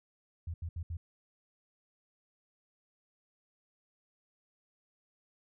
sine tone bursts at uneven times, 84.1 Hz, E2, 35 cents sharp, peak -35 dBFS, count 4, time 0.47-0.54 / 0.62-0.69 / 0.76-0.83 / 0.9-0.97 s, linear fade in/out 5 ms, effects none

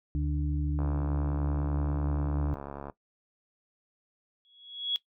harmonic tone, 73.42 Hz, D2, in tune, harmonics 1 / 2 / 4, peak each -29 / -32 / -35 dBFS, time 0.15-2.54 s, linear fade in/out 0 ms
click train, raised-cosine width 1 ms, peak -25 dBFS, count 149, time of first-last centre 0.79-2.898 s, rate 70.2 Hz
sine tone with exponential growth, 3345 Hz, G#7, 12 cents sharp, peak -24 dBFS, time 4.45-4.96 s, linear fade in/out 0 ms, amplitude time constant 110 ms
effects noise-tail reverb RT60 0.1 s tail -17 dB re dry

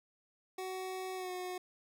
25% pulse tone with pitch glide, 374.2 to 364.4 Hz, F#4 to F#4, +20 to -26 cents, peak -35 dBFS, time 0.58-1.58 s, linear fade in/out 5 ms, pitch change -46 cents, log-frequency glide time 1.15-1.31 s, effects none

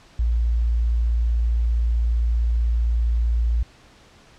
sine tone, 57.7 Hz, A#1, 17 cents flat, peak -17 dBFS, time 0.19-3.63 s, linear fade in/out 5 ms, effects pink hiss -51 dBFS RMS until 4.38 s + low-pass 6000 Hz 12 dB/octave

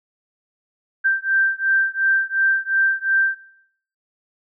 sine beating tone pair, 1568 / 1570.8 Hz, G6 / G6, 0 / +3 cents, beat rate 2.8 Hz, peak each -19 dBFS, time 1.04-3.36 s, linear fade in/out 20 ms, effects noise-tail reverb RT60 0.7 s tail -19 dB re dry

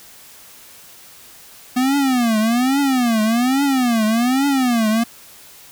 square tone with vibrato, 246.6 Hz, B3, 2 cents flat, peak -15 dBFS, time 1.76-5.04 s, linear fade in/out 10 ms, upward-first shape triangle, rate 1.2 Hz, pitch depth 260 cents each way, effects white hiss -43 dBFS RMS until 5.71 s

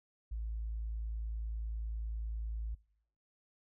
sine tone, 55 Hz, A1, in tune, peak -35 dBFS, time 0.31-2.75 s, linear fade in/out 10 ms, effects noise-tail reverb RT60 0.7 s tail -24 dB re dry + tanh soft clip ceiling -31 dBFS

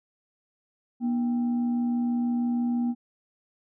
sine tone with frequency modulation, 240.4 Hz, B3, 46 cents flat, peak -23 dBFS, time 1-2.95 s, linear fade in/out 50 ms, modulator 547 Hz, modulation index 0.24, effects none

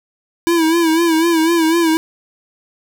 square tone with vibrato, 329.6 Hz, E4, in tune, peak -12 dBFS, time 0.47-1.97 s, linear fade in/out 0 ms, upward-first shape sine, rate 4 Hz, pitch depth 70 cents each way, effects none

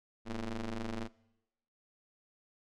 sawtooth ring-modulated tone, 110 Hz, A2, in tune, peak -29 dBFS, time 0.25-1.09 s, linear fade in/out 50 ms, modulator 122 Hz, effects noise-tail reverb RT60 0.9 s tail -22 dB re dry + low-pass 6000 Hz 12 dB/octave

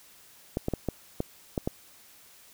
clicks, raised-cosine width 2 ms, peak -14 dBFS, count 7, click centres 0.571 / 0.684 / 0.737 / 0.887 / 1.204 / 1.578 / 1.675 s, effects white hiss -55 dBFS RMS until 2.53 s

